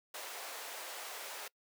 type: high-pass noise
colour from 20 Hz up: pink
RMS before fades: -45 dBFS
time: 0.14-1.48 s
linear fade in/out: 5 ms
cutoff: 500 Hz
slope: 24 dB/octave
effects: noise-tail reverb RT60 0.1 s tail -24 dB re dry